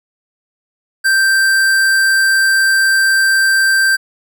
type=tone with hard clipping; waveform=sine; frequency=1568 Hz; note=G6; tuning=in tune; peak=-11 dBFS; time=1.04-3.97 s; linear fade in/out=20 ms; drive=16 dB; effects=none